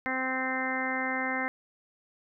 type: harmonic tone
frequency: 260 Hz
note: C4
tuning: 11 cents flat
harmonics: 1 / 2 / 3 / 4 / 5 / 6 / 7 / 8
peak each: -35 / -38 / -36 / -39 / -40 / -37 / -35 / -34 dBFS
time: 0.06-1.48 s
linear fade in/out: 0 ms
effects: none